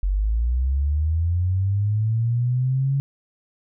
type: linear sweep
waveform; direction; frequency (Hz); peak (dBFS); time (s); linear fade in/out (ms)
sine; up; 45.48 to 139.5; -18; 0.03-3; 0
effects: none